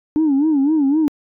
sine tone with vibrato, 293.4 Hz, D4, 2 cents flat, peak -11 dBFS, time 0.16-1.08 s, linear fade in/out 0 ms, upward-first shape sine, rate 3.9 Hz, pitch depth 150 cents each way, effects tanh soft clip ceiling -10 dBFS

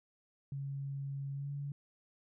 sine tone with pitch glide, 138.59 to 141.99 Hz, C#3 to C#3, 0 to +42 cents, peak -37 dBFS, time 0.52-1.72 s, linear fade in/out 2 ms, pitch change +42 cents, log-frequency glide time 1.33-1.5 s, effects none

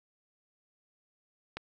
click, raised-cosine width 0.3 ms, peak -21 dBFS, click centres 1.57 s, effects none

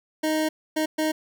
25% pulse tone bursts at uneven times, 311.7 Hz, D#4, 3 cents sharp, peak -18 dBFS, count 3, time 0.23-0.49 / 0.76-0.86 / 0.98-1.12 s, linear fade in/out 10 ms, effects none

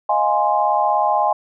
sine chord, F minor seventh, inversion third, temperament equal, 622.3 / 698.5 / 830.6 / 1046.5 Hz, Eb5 / F5 / Ab5 / C6, 0 / 0 / 0 / 0 cents, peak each -22 / -22 / -17 / -21 dBFS, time 0.09-1.33 s, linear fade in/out 5 ms, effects none

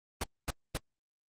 pink noise bursts, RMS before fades -31 dBFS, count 3, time 0.21-0.774 s, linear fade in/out 5 ms, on 28 ms, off 240 ms, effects low-pass 10000 Hz 12 dB/octave + Opus 32 kbps

